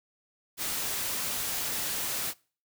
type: noise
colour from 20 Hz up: white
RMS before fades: -32 dBFS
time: 0.57-2.34 s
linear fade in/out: 50 ms
effects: noise-tail reverb RT60 0.4 s tail -24 dB re dry